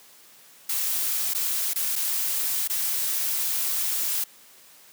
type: noise with dropouts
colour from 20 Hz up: blue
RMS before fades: -26 dBFS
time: 0.69-4.24 s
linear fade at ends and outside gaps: 5 ms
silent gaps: 1.337-1.347 / 1.735-1.758 / 1.957-1.96 / 2.676-2.697 s
effects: white hiss -52 dBFS RMS until 4.92 s + high-pass 150 Hz 12 dB/octave

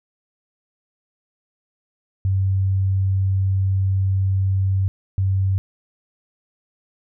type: tone bursts at uneven times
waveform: sine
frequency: 96 Hz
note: G2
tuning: 36 cents flat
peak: -16 dBFS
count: 2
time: 2.25-4.88 / 5.18-5.58 s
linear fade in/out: 0 ms
effects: none

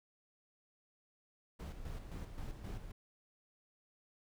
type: noise with tremolo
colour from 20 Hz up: brown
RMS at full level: -43 dBFS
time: 1.59-2.92 s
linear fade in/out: 10 ms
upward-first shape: square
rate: 3.8 Hz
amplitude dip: 50%
effects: none

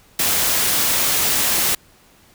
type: noise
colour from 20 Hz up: white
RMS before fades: -18 dBFS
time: 0.19-1.75 s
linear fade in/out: 5 ms
effects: pink hiss -52 dBFS RMS until 2.34 s

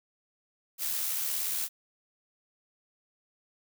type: noise with amplitude modulation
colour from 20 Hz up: blue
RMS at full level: -30 dBFS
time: 0.78-1.69 s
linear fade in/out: 50 ms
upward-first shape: sine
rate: 77.2 Hz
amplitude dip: 35%
effects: none

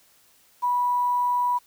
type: tone with quantisation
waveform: sine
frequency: 980 Hz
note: B5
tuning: 14 cents flat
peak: -20 dBFS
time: 0.62-1.59 s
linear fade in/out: 20 ms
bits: 8
effects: white hiss -59 dBFS RMS until 1.66 s

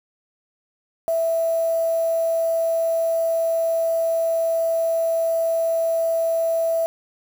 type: tone with quantisation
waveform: sine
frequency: 659.3 Hz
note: E5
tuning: in tune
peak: -18 dBFS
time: 1.08-6.86 s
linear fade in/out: 0 ms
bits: 6
effects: none

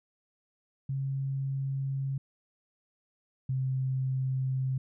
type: tone pair in turn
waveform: sine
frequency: 135.9 / 131.35 Hz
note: C#3 / C3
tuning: -34 / +7 cents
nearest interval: minor second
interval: 59 cents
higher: first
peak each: -29 / -27 dBFS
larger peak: second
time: 0.89-2.18 / 3.49-4.78 s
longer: neither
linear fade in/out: 5 ms
effects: none

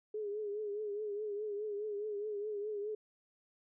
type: tone with vibrato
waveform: sine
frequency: 417.2 Hz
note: G#4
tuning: 8 cents sharp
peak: -36 dBFS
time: 0.14-2.95 s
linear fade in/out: 5 ms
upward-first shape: triangle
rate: 4.8 Hz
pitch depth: 74 cents each way
effects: none

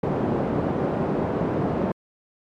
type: band-pass noise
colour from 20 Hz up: pink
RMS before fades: -24 dBFS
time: 0.03-1.92 s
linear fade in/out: 5 ms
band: 160 to 640 Hz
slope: 12 dB/octave
effects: MP3 96 kbps

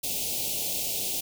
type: band-stop noise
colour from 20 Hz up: white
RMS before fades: -30 dBFS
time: 0.03-1.21 s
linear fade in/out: 10 ms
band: 780 to 2500 Hz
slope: 48 dB/octave
effects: none

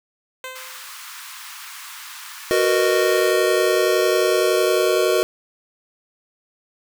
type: tone with exponential decay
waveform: 10% pulse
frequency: 516 Hz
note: C5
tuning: 24 cents flat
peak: -20 dBFS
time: 0.44-1.04 s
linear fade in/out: 2 ms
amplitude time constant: 130 ms
type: high-pass noise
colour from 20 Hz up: pink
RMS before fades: -37 dBFS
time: 0.55-3.32 s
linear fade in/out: 10 ms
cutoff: 990 Hz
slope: 48 dB/octave
type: chord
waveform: square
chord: B major seventh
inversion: second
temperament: just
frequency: 370.4 / 463 / 493.9 / 617.4 Hz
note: F#4 / A#4 / B4 / D#5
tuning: +2 / -12 / 0 / -14 cents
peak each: -20 / -22 / -26 / -22 dBFS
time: 2.51-5.23 s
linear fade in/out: 0 ms
effects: none

